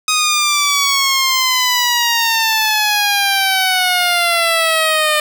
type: exponential sweep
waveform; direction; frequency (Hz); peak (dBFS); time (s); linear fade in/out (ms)
10% pulse; down; 1256 to 603; -4; 0.08-5.2; 2
effects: none